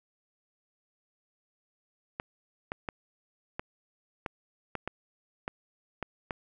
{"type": "clicks", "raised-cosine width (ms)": 0.5, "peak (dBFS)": -18, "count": 10, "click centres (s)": [2.199, 2.719, 2.888, 3.595, 4.262, 4.753, 4.876, 5.479, 6.027, 6.308], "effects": []}